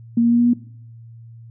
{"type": "tone with pitch steps", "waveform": "sine", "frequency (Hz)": [233.1, 235.1, 237.2, 239.2, 241.3], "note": ["A#3", "A#3", "A#3", "A#3", "B3"], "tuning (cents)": [0, 15, 30, 45, -40], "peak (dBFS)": -12, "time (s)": [0.17, 0.535], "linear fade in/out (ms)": 5, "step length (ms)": 73, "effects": ["noise-tail reverb RT60 0.6 s tail -17 dB re dry", "added 115 Hz sine -38 dBFS peak until 1.5 s"]}